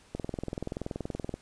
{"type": "click train", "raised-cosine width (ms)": 2, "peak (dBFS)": -20, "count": 26, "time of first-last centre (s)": [0.15, 1.34], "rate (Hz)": 21, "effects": ["pink hiss -59 dBFS RMS until 1.41 s", "resampled to 22050 Hz"]}